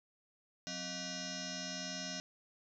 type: tone with frequency modulation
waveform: sine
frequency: 2839 Hz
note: F7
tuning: 28 cents sharp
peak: -39 dBFS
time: 0.67-2.2 s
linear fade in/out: 0 ms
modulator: 443 Hz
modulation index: 7.5
effects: none